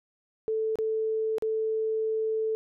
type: tone with dropouts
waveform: sine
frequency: 440 Hz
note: A4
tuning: in tune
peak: -25 dBFS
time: 0.48-2.55 s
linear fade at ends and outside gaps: 0 ms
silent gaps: 0.756-0.787 / 1.383-1.423 s
effects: none